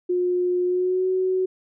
sine tone with pitch glide, 358.7 to 372.9 Hz, F4 to F#4, +46 to +14 cents, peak -19 dBFS, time 0.09-1.46 s, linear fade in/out 10 ms, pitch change +68 cents, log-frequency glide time 0.64-1.07 s, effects none

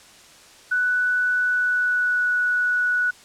sine tone with pitch glide, 1485 to 1472.2 Hz, F#6 to F#6, +6 to -9 cents, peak -18 dBFS, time 0.71-3.11 s, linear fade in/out 10 ms, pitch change -15 cents, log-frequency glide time 1.39-2.3 s, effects white hiss -48 dBFS RMS until 3.24 s + low-pass 8000 Hz 12 dB/octave

